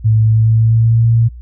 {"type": "tone with pitch glide", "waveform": "sine", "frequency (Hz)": [110, 115.2], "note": ["A2", "A#2"], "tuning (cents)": [0, -20], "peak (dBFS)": -7, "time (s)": [0.04, 1.29], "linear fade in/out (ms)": 20, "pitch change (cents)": 80, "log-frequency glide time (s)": [0.21, 1.06], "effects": ["added 60 Hz sine -29 dBFS peak until 1.41 s"]}